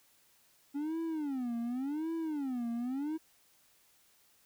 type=tone with vibrato; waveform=triangle; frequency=277.2 Hz; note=C#4; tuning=in tune; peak=-31 dBFS; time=0.74-3.18 s; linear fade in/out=20 ms; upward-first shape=sine; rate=0.89 Hz; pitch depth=300 cents each way; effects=white hiss -67 dBFS RMS until 4.45 s